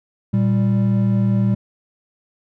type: tone pair together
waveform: triangle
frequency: 116.54 / 196 Hz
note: A#2 / G3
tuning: 0 / 0 cents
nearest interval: major sixth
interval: 900 cents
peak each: -15 dBFS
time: 0.33-1.55 s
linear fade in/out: 10 ms
effects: none